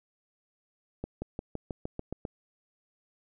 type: accelerating click train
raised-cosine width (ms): 2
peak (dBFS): -21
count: 9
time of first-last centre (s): 1.04-2.252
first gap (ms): 180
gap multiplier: 0.95
effects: none